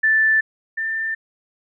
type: tone pair in turn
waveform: sine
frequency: 1761 / 1787.6 Hz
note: A6 / A6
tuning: +1 / +27 cents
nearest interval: unison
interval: 26 cents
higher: second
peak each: -13 / -21 dBFS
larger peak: first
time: 0.03-0.41 / 0.77-1.15 s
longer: neither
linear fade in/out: 10 ms
effects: none